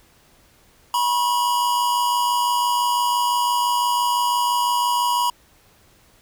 square tone pair together, 971 / 1076.9 Hz, B5 / C6, -30 / +50 cents, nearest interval major second, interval 180 cents, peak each -19 / -27 dBFS, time 0.94-5.3 s, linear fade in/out 2 ms, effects pink hiss -55 dBFS RMS until 6.21 s

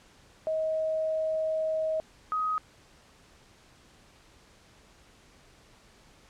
sine tone pair in turn, 633 / 1258 Hz, D#5 / D#6, +30 / +19 cents, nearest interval octave, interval 1189 cents, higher second, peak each -26 dBFS, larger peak neither, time 0.47-2 / 2.32-2.58 s, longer first, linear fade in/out 0 ms, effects pink hiss -58 dBFS RMS until 6.29 s + low-pass 8000 Hz 12 dB/octave

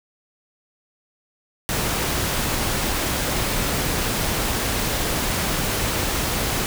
pink noise, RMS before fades -23 dBFS, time 1.69-6.66 s, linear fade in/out 0 ms, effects none

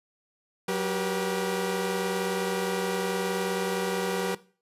sawtooth tone cluster, 185.6 / 390.4 / 481.4 Hz, F#3 / G4 / B4, +6 / -7 / -44 cents, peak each -27 dBFS, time 0.68-4.35 s, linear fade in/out 5 ms, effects noise-tail reverb RT60 0.4 s tail -19 dB re dry + resampled to 32000 Hz

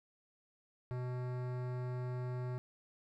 sine tone with hard clipping, 125 Hz, B2, 21 cents sharp, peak -39 dBFS, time 0.91-2.58 s, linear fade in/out 0 ms, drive 18 dB, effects none

